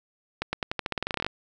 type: accelerating click train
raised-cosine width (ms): 0.3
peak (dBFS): -11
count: 17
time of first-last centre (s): 0.42-1.265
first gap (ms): 110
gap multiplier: 0.89
effects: none